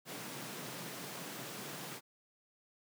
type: high-pass noise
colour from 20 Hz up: pink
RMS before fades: -45 dBFS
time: 0.05-2.01 s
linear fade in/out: 50 ms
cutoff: 120 Hz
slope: 96 dB/octave
effects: none